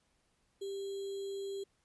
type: tone with sample-and-hold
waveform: sine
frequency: 393.5 Hz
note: G4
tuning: 7 cents sharp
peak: -37 dBFS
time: 0.61-1.64 s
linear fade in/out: 10 ms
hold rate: 3675 Hz
effects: pink hiss -75 dBFS RMS until 1.84 s + resampled to 24000 Hz